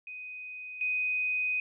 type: tone pair in turn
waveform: sine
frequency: 2500 / 2500 Hz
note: D#7 / D#7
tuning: +8 / +8 cents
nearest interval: unison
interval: 0 cents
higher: neither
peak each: -39 / -27 dBFS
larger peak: second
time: 0.07-0.81 / 0.81-1.6 s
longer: second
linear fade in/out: 2 ms
effects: none